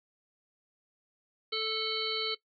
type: harmonic tone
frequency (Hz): 440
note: A4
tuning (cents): 0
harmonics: 1 / 3 / 5 / 7 / 9 / 10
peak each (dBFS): -36 / -40 / -39 / -36 / -36 / -37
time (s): 1.52-2.35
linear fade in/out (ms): 10
effects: noise-tail reverb RT60 0.1 s tail -18 dB re dry